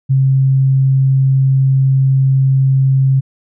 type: tone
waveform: sine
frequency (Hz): 134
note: C3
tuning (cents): +42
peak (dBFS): -8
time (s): 0.09-3.21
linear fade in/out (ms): 20
effects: none